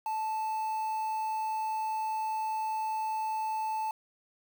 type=tone with quantisation; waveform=triangle; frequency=875 Hz; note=A5; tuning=10 cents flat; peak=-28 dBFS; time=0.06-3.91 s; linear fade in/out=2 ms; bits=8; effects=none